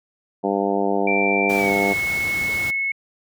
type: harmonic tone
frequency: 99.2 Hz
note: G2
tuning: 21 cents sharp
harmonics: 2 / 3 / 4 / 5 / 6 / 7 / 8 / 9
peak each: -26 / -26 / -24 / -26 / -30 / -25 / -30 / -30 dBFS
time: 0.43-1.94 s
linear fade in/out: 20 ms
type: tone with pitch glide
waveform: sine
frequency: 2349 to 2192 Hz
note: D7 to C#7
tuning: 0 to -20 cents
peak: -20 dBFS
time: 1.07-2.92 s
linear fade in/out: 5 ms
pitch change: -120 cents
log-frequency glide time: 1.56-1.73 s
type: noise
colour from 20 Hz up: pink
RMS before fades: -32 dBFS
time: 1.49-2.71 s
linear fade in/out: 10 ms
effects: high-pass 60 Hz 12 dB/octave